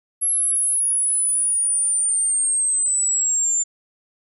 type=linear sweep; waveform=sine; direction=down; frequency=11175 to 7170 Hz; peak=-17 dBFS; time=0.21-3.64 s; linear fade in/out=20 ms; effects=none